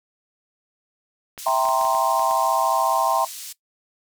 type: clicks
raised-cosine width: 0.3 ms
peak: -21 dBFS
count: 9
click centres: 1.378 / 1.484 / 1.654 / 1.688 / 1.813 / 1.851 / 1.949 / 2.195 / 2.311 s
type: band-pass noise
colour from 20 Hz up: pink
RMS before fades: -36 dBFS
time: 1.38-3.53 s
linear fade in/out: 10 ms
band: 4900 to 16000 Hz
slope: 12 dB/octave
type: chord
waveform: sine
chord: C dominant seventh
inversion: first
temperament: equal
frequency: 659.3 / 784 / 932.3 / 1046.5 Hz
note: E5 / G5 / Bb5 / C6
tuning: 0 / 0 / 0 / 0 cents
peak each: -23 dBFS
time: 1.46-3.25 s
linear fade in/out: 5 ms
effects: noise-tail reverb RT60 0.1 s tail -18 dB re dry